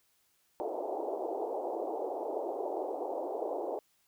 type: band-pass noise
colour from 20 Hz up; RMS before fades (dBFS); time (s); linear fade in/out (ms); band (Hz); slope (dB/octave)
pink; -36; 0.6-3.79; 0; 340 to 840; 48
effects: white hiss -72 dBFS RMS until 4.07 s